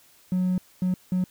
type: tone bursts at uneven times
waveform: triangle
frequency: 183.1 Hz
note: F#3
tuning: 18 cents flat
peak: -18 dBFS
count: 3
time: 0.32-0.58 / 0.82-0.94 / 1.12-1.24 s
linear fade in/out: 2 ms
effects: tanh soft clip ceiling -16 dBFS + white hiss -57 dBFS RMS until 1.3 s